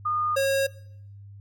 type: tone pair in turn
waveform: sine / square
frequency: 1222 / 544.3 Hz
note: D#6 / C#5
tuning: -32 / -32 cents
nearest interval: octave + major second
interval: 1400 cents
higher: first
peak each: -23 / -21 dBFS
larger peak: second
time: 0.05-0.36 / 0.36-0.67 s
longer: neither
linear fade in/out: 10 ms
effects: noise-tail reverb RT60 0.7 s tail -21 dB re dry + added 100 Hz sine -42 dBFS peak until 1.4 s